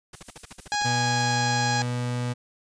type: noise bursts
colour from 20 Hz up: pink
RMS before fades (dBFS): -41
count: 10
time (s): 0.13-0.83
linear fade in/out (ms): 5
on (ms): 25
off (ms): 50
type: noise with tremolo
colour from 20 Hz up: violet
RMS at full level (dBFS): -42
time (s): 0.14-1.36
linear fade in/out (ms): 10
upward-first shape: triangle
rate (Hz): 8.7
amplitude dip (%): 65
type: harmonic tone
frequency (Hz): 827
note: G#5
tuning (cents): -8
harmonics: 1 / 2 / 3 / 4 / 5 / 6 / 7 / 8 / 9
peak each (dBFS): -26 / -29 / -37 / -37 / -33 / -36 / -37 / -39 / -38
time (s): 0.72-1.82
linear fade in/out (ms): 0
type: tone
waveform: 35% pulse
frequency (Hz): 122.5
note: B2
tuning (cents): -14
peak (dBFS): -24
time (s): 0.84-2.34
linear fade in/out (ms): 20
effects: resampled to 22050 Hz